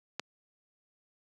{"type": "click", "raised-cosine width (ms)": 0.2, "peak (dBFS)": -16, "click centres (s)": 0.196, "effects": ["high-pass 200 Hz 12 dB/octave"]}